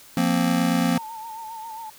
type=chord; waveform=square; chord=F suspended fourth; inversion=none; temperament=just; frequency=174.61 / 232.8 / 261.9 Hz; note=F3 / Bb3 / C4; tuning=0 / -2 / +2 cents; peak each=-24 dBFS; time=0.17-0.98 s; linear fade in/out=2 ms
type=tone with vibrato; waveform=sine; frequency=894 Hz; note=A5; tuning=27 cents sharp; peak=-33 dBFS; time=0.96-1.9 s; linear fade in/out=5 ms; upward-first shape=sine; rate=7.4 Hz; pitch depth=56 cents each way
effects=white hiss -48 dBFS RMS until 1.98 s